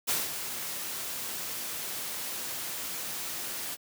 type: noise with ADSR envelope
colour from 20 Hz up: white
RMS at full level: -27 dBFS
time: 0.07-3.77 s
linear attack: 23 ms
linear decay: 190 ms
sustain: -9 dB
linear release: 39 ms
effects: high-pass 100 Hz 12 dB/octave